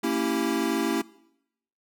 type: chord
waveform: square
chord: A# diminished seventh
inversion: none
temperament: equal with one note detuned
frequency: 229.5 / 277.2 / 329.6 / 392 Hz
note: A#3 / C#4 / E4 / G4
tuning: -27 / 0 / 0 / 0 cents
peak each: -30 / -30 / -29 / -32 dBFS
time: 0.03-1.02 s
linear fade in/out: 10 ms
effects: noise-tail reverb RT60 0.8 s tail -21 dB re dry